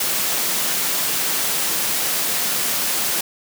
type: high-pass noise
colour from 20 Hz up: white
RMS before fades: -21 dBFS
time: 0-3.21 s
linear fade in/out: 5 ms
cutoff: 130 Hz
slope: 24 dB/octave
effects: none